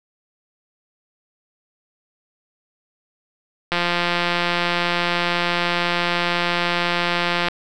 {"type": "click train", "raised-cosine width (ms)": 0.3, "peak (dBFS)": -4, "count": 656, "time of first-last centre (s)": [3.72, 7.484], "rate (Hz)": 174, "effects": []}